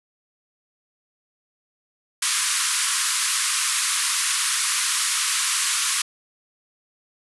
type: band-pass noise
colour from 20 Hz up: white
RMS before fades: -23 dBFS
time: 2.22-6.02 s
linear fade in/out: 5 ms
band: 1000 to 11000 Hz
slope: 96 dB/octave
effects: none